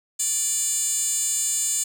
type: tone with high-pass filter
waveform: 10% pulse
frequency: 587.3 Hz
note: D5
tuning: in tune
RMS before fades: -24 dBFS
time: 0.19-1.84 s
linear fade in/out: 10 ms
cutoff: 6800 Hz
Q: 6.9
effects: none